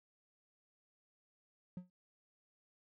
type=tone with exponential decay; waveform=triangle; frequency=180.6 Hz; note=F#3; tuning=42 cents flat; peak=-37 dBFS; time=1.77-1.9 s; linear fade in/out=2 ms; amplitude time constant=28 ms; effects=none